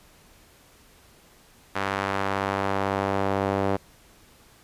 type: tone with band-pass filter sweep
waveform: sawtooth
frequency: 98 Hz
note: G2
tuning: in tune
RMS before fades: -26 dBFS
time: 1.75-3.77 s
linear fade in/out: 10 ms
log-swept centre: 1400 to 590 Hz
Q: 0.98
effects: pink hiss -55 dBFS RMS until 4.63 s + resampled to 32000 Hz